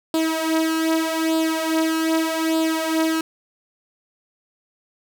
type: tone with flanger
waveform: sawtooth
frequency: 321.7 Hz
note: E4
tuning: 42 cents flat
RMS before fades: -21 dBFS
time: 0.14-3.21 s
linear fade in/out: 2 ms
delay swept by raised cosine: 0.24 to 3.84 ms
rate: 0.82 Hz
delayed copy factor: +0.7
effects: 9-bit